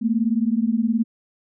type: beating tone pair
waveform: sine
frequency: 219.1 / 238.1 Hz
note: A3 / A#3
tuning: -7 / +37 cents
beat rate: 19 Hz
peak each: -20 / -21 dBFS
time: 0.01-1.04 s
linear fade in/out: 20 ms
effects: none